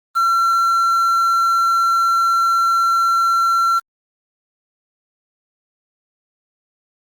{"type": "tone with quantisation", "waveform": "triangle", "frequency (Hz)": 1358, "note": "F6", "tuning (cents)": -49, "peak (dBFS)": -11, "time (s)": [0.15, 3.8], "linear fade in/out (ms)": 20, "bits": 6, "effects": ["Opus 32 kbps"]}